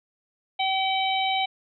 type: harmonic tone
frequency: 766 Hz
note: G5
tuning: 40 cents flat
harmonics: 1 / 3 / 4 / 5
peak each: -24 / -29 / -30 / -31 dBFS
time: 0.59-1.46 s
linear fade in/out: 10 ms
effects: none